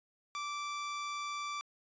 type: tone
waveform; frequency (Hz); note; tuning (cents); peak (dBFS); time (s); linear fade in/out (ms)
sawtooth; 1168; D6; -10; -33; 0.35-1.61; 0
effects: resampled to 16000 Hz